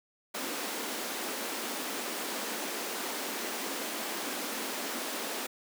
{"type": "high-pass noise", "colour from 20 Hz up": "pink", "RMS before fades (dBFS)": -36, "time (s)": [0.34, 5.47], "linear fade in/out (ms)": 10, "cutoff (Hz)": 220, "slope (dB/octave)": 48, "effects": []}